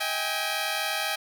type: tone cluster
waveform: 10% pulse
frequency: 636 / 780 / 824 Hz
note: D#5 / G5 / G#5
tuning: +38 / -9 / -14 cents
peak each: -23 dBFS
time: 0-1.16 s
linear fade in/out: 10 ms
effects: none